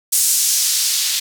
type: noise with band-pass filter sweep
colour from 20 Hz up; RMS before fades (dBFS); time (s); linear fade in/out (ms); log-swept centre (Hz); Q
blue; -17; 0.12-1.2; 10; 8000 to 3800; 1.2
effects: none